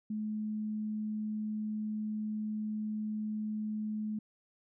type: tone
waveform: sine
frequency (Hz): 214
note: A3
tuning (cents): -48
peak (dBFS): -33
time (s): 0.1-4.19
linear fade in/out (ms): 5
effects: none